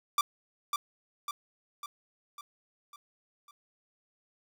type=tone with echo; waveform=45% pulse; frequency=1172 Hz; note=D6; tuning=4 cents flat; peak=-23 dBFS; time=0.18-0.21 s; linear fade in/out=2 ms; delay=550 ms; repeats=6; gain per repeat=-5 dB; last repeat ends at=3.51 s; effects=none